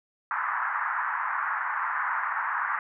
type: band-pass noise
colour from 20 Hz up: pink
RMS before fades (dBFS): -29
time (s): 0.31-2.79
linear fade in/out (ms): 2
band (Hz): 920 to 1800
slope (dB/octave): 48
effects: none